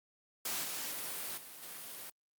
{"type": "noise with level steps", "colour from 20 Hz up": "white", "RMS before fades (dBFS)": [-37, -40, -50, -46], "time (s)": [0.45, 2.1], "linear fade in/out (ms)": 5, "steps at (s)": [0.63, 1.37, 1.62], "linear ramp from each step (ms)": 10, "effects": ["high-pass 150 Hz 12 dB/octave", "Opus 48 kbps"]}